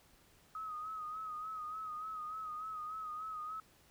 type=tone with vibrato; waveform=sine; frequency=1262 Hz; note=D#6; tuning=24 cents sharp; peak=-40 dBFS; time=0.55-3.6 s; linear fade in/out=2 ms; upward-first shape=sine; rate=3.4 Hz; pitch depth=49 cents each way; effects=pink hiss -66 dBFS RMS until 3.9 s